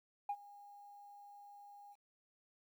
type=tone with ADSR envelope; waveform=sine; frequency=814 Hz; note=G#5; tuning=35 cents flat; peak=-32 dBFS; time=0.29-1.96 s; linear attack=5 ms; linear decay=59 ms; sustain=-22 dB; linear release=42 ms; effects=tanh soft clip ceiling -33 dBFS + 12-bit